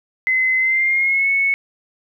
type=tone with pitch glide; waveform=sine; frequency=2046 to 2206 Hz; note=C7 to C#7; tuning=-39 to -9 cents; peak=-14 dBFS; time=0.27-1.54 s; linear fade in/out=0 ms; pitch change=+130 cents; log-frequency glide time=0.58-1.29 s; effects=9-bit